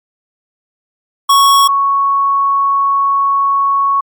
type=tone pair in turn; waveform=square / sine; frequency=1108.7 / 1108.7 Hz; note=C#6 / C#6; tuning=0 / 0 cents; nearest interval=unison; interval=0 cents; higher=neither; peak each=-6 / -9 dBFS; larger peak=first; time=1.29-1.68 / 1.68-4.01 s; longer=second; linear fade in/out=10 ms; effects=MP3 96 kbps